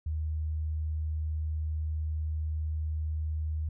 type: tone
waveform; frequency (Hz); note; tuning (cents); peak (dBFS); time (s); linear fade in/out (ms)
sine; 77.7; D#2; -2; -29; 0.06-3.69; 5
effects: none